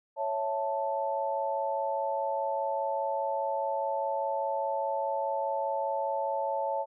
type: chord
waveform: sine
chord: A major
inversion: first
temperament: equal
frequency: 554.4 / 659.3 / 880 Hz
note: C#5 / E5 / A5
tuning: 0 / 0 / 0 cents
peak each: -32 / -35 / -31 dBFS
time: 0.16-6.86 s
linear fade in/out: 50 ms
effects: none